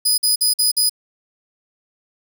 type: tone bursts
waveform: 20% pulse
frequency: 4978 Hz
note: D#8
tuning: in tune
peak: -8 dBFS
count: 5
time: 0.05-0.896 s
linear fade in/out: 10 ms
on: 130 ms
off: 49 ms
effects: none